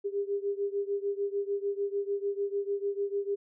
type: beating tone pair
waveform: sine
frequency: 399.4 / 406.1 Hz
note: G4 / G#4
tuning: +32 / -39 cents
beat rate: 6.7 Hz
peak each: -31 / -33 dBFS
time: 0.04-3.36 s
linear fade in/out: 20 ms
effects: none